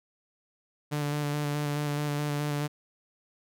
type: tone with vibrato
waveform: sawtooth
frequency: 146.83 Hz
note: D3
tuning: in tune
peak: -24 dBFS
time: 0.91-2.68 s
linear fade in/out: 20 ms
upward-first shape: square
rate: 4.7 Hz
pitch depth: 16 cents each way
effects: none